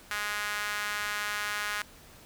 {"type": "tone with high-pass filter", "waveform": "sawtooth", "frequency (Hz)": 207.7, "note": "G#3", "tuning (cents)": 0, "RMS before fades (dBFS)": -33, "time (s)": [0.11, 1.82], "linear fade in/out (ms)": 2, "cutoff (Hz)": 1500, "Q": 2.1, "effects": ["pink hiss -53 dBFS RMS until 2.25 s"]}